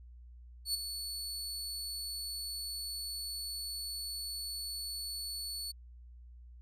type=tone with ADSR envelope; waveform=sawtooth; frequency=4435 Hz; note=C#8; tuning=in tune; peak=-26 dBFS; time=0.65-5.72 s; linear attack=92 ms; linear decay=14 ms; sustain=-9 dB; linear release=13 ms; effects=added 60 Hz sine -50 dBFS peak until 6.61 s + resampled to 32000 Hz